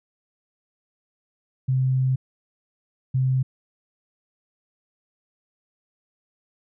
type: tone pair in turn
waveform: sine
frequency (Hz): 130.4 / 130.4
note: C3 / C3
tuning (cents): -5 / -5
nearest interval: unison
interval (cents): 0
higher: neither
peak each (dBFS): -18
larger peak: neither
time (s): 1.68-2.16 / 3.14-3.43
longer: first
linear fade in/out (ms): 10
effects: none